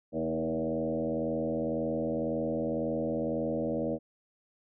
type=tone with frequency modulation; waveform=sine; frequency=397.3 Hz; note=G4; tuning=23 cents sharp; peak=-28 dBFS; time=0.12-3.99 s; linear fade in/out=50 ms; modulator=81.9 Hz; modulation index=2.7; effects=none